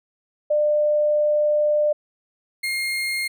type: tone pair in turn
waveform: sine / 35% pulse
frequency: 598 / 2131 Hz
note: D5 / C7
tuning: +31 / +31 cents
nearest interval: octave + minor seventh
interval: 2200 cents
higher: second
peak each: -16 / -21 dBFS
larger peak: first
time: 0.5-1.93 / 2.63-3.28 s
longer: first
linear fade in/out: 10 ms
effects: none